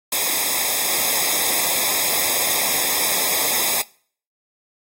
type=noise with comb filter; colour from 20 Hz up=white; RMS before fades=-20 dBFS; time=0.12-3.82 s; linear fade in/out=5 ms; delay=0.68 ms; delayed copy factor=-0.9; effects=noise-tail reverb RT60 0.5 s tail -23 dB re dry + AAC 48 kbps